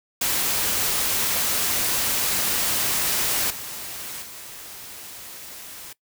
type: noise with level steps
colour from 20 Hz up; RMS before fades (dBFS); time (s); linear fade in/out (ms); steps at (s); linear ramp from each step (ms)
white; -23 / -34 / -39; 0.21-5.93; 5; 3.5 / 4.22; 5
effects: noise-tail reverb RT60 0.1 s tail -20 dB re dry